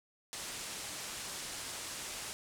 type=low-pass noise; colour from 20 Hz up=white; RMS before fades=-43 dBFS; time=0.33-2.33 s; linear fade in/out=0 ms; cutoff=9600 Hz; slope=24 dB/octave; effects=none